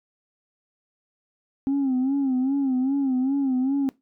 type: tone with vibrato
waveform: sine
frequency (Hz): 266.7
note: C4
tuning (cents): +33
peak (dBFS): -18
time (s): 1.67-3.89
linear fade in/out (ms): 0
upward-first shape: sine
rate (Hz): 2.5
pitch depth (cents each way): 91
effects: noise-tail reverb RT60 0.2 s tail -21 dB re dry + tanh soft clip ceiling -18 dBFS